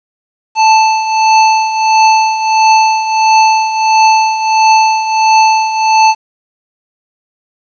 square tone with tremolo, 879 Hz, A5, 2 cents flat, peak -4 dBFS, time 0.55-6.15 s, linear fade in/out 50 ms, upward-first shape triangle, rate 1.5 Hz, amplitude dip 70%, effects resampled to 16000 Hz + 7-bit

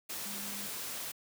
sine tone in noise, 202.2 Hz, G#3, 46 cents flat, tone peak -47 dBFS, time 0.25-0.67 s, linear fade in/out 10 ms, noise white, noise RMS -40 dBFS, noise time 0.09-1.12 s, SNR -10 dB, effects high-pass 100 Hz 12 dB/octave

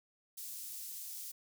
white high-pass noise, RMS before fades -45 dBFS, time 0.37-1.32 s, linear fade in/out 10 ms, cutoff 5700 Hz, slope 12 dB/octave, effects none

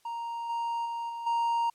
triangle tone with level steps, 932.3 Hz, A#5, in tune, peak -31 / -27 / -30 / -33 / -23 dBFS, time 0.05-1.7 s, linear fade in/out 5 ms, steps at 0.49 / 0.85 / 1.09 / 1.26 s, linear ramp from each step 10 ms, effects white hiss -67 dBFS RMS until 1.74 s + low-pass 11000 Hz 12 dB/octave

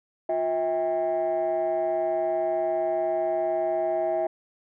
sine tone cluster, 355.4 / 646 / 800 Hz, F4 / E5 / G5, +30 / -35 / +35 cents, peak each -29 / -23 / -30 dBFS, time 0.29-4.27 s, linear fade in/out 5 ms, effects tanh soft clip ceiling -18 dBFS

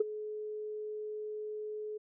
sine tone with ADSR envelope, 425.9 Hz, G#4, 44 cents sharp, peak -21 dBFS, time 0-1.98 s, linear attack 6 ms, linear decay 19 ms, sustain -16 dB, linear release 12 ms, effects tanh soft clip ceiling -17 dBFS

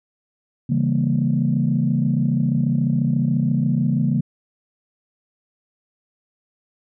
sine chord, C# diminished seventh, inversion none, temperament equal with one note detuned, 138.59 / 164.81 / 198.73 / 233.1 Hz, C#3 / E3 / G3 / Bb3, 0 / 0 / +24 / 0 cents, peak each -20 / -22 / -24 / -21 dBFS, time 0.69-4.21 s, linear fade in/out 10 ms, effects tanh soft clip ceiling -8 dBFS

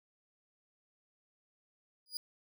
40% pulse tone with exponential growth, 4899 Hz, D#8, 28 cents flat, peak -31 dBFS, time 2.06-2.17 s, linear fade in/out 1 ms, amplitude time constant 22 ms, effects none

